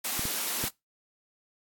white high-pass noise, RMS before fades -31 dBFS, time 0.04-0.69 s, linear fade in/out 10 ms, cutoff 180 Hz, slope 96 dB/octave
clicks, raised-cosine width 3 ms, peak -22 dBFS, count 3, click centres 0.194 / 0.254 / 0.64 s
effects noise-tail reverb RT60 0.2 s tail -23 dB re dry + AAC 64 kbps

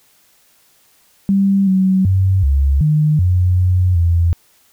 sine tone with pitch steps, 196.3 / 188.8 / 95.2 / 69.3 / 152.2 / 90.6 / 91.2 / 85 Hz, G3 / F#3 / F#2 / C#2 / D#3 / F#2 / F#2 / F2, +3 / +35 / +50 / 0 / -38 / -36 / -24 / -46 cents, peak -10 dBFS, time 1.29-4.33 s, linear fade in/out 0 ms, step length 380 ms, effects white hiss -54 dBFS RMS until 4.72 s

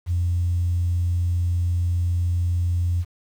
sine tone, 87.31 Hz, F2, in tune, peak -18 dBFS, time 0.06-3.05 s, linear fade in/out 50 ms, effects tanh soft clip ceiling -14 dBFS + 8-bit

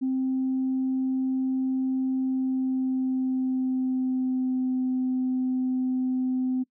sine tone with pitch glide, 261.6 to 256.4 Hz, C4 to C4, 0 to -35 cents, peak -22 dBFS, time 0.01-6.64 s, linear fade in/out 20 ms, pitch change -35 cents, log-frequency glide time 2.21-4.79 s, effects noise-tail reverb RT60 0.1 s tail -22 dB re dry + tanh soft clip ceiling -19 dBFS

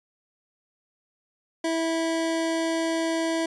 25% pulse tone, 327.4 Hz, E4, 12 cents flat, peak -20 dBFS, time 1.64-3.46 s, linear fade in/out 5 ms, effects resampled to 22050 Hz

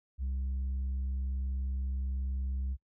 sine tone, 65.8 Hz, C2, 10 cents sharp, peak -28 dBFS, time 0.18-2.77 s, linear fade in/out 50 ms, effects noise-tail reverb RT60 0.1 s tail -24 dB re dry + tanh soft clip ceiling -30 dBFS

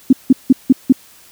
sine tone bursts, 261.6 Hz, C4, in tune, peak -3 dBFS, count 5, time 0.1-0.925 s, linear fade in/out 5 ms, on 29 ms, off 170 ms, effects white hiss -45 dBFS RMS until 1.31 s

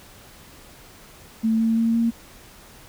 sine tone with pitch steps, 223 / 225.6 / 228.2 / 230.9 Hz, A3 / A3 / A#3 / A#3, +23 / +44 / -37 / -16 cents, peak -17 dBFS, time 1.43-2.11 s, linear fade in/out 20 ms, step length 170 ms, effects pink hiss -47 dBFS RMS until 2.88 s

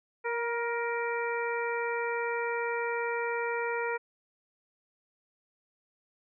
harmonic tone with a mistuned harmonic, 468.7 Hz, A#4, 9 cents sharp, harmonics 1 / 2 / 3 / 4 / 5, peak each -32 / -35 / -37 / -38 / -39 dBFS, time 0.24-3.98 s, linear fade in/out 20 ms, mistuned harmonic 2, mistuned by +21 cents, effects none

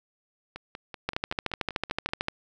two click trains, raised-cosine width 0.3 ms, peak -11 / -22 dBFS, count 17 / 9, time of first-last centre 1.09-2.284 / 0.56-2.09 s, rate 13.4 / 5.23 Hz, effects none

